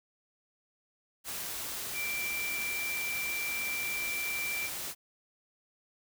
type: tone in noise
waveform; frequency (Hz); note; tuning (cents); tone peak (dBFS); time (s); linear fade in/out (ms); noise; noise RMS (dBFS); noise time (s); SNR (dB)
sine; 2349; D7; 0; -33; 1.93-4.7; 50; white; -38; 1.24-4.95; +2
effects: none